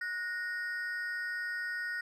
triangle ring-modulated tone, 1661.2 Hz, G#6, in tune, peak -29 dBFS, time 0.01-2.01 s, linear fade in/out 5 ms, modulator 199 Hz, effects none

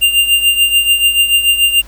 square tone with tremolo, 2794 Hz, F7, in tune, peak -6 dBFS, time 0.01-1.82 s, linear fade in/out 20 ms, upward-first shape triangle, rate 6.9 Hz, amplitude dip 75%, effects added 50 Hz sine -34 dBFS peak until 1.87 s + pink hiss -42 dBFS RMS until 1.87 s

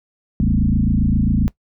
sine tone with frequency modulation, 136.4 Hz, C#3, 28 cents flat, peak -13 dBFS, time 0.4-1.48 s, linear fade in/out 0 ms, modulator 27.5 Hz, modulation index 3.9, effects noise-tail reverb RT60 0.1 s tail -20 dB re dry

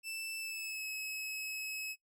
sawtooth tone with pitch glide, 2651 to 2571 Hz, E7 to E7, +9 to -44 cents, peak -36 dBFS, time 0.03-1.96 s, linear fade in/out 50 ms, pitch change -53 cents, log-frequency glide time 0.38-0.86 s, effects noise-tail reverb RT60 0.1 s tail -19 dB re dry

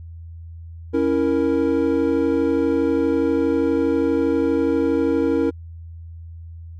triangle chord, A# diminished, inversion first, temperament equal, 277.2 / 329.6 / 466.2 Hz, C#4 / E4 / A#4, 0 / 0 / 0 cents, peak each -19 dBFS, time 0.93-5.51 s, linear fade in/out 20 ms, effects added 83 Hz sine -34 dBFS peak until 6.79 s

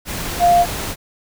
sine tone in noise, 698.5 Hz, F5, in tune, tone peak -9 dBFS, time 0.39-0.66 s, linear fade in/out 50 ms, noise pink, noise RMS -25 dBFS, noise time 0.05-0.96 s, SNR +13 dB, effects none

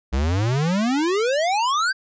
square exponential sweep, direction up, 62 to 1609 Hz, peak -19 dBFS, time 0.12-1.93 s, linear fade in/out 20 ms, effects resampled to 16000 Hz

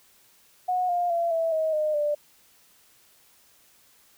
sine tone with pitch steps, 730 / 704.7 / 680.3 / 656.8 / 634 / 612.1 / 590.9 Hz, F#5 / F5 / F5 / E5 / D#5 / D#5 / D5, -24 / +15 / -46 / -6 / +32 / -28 / +10 cents, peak -22 dBFS, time 0.68-2.15 s, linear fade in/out 10 ms, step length 210 ms, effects white hiss -59 dBFS RMS until 4.17 s

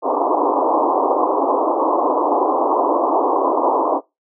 white band-pass noise, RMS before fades -17 dBFS, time 0.02-4.01 s, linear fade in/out 50 ms, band 270 to 1100 Hz, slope 96 dB/octave, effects noise-tail reverb RT60 0.2 s tail -21 dB re dry

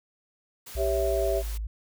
white noise, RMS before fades -43 dBFS, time 0.66-1.58 s, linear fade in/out 10 ms
sine tone with pitch glide, 60.2 to 53.32 Hz, B1 to G#1, -44 to +46 cents, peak -29 dBFS, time 0.75-1.67 s, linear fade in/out 5 ms, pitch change -210 cents, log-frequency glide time 1.04-1.44 s
sine chord, C# diminished, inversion second, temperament equal, 392 / 554.4 / 659.3 Hz, G4 / C#5 / E5, 0 / 0 / 0 cents, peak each -28 / -30 / -27 dBFS, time 0.76-1.43 s, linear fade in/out 50 ms
effects none

